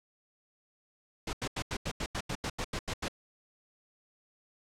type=noise bursts; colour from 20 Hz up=pink; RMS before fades=-34 dBFS; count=13; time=1.27-3.083 s; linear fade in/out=5 ms; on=61 ms; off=85 ms; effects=low-pass 7000 Hz 12 dB/octave